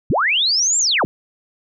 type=linear two-way sweep; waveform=sine; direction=up then down; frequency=61.74 to 7540 to 61.74 Hz; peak=-14 dBFS; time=0.1-1.05 s; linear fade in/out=0 ms; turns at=0.78 s; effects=none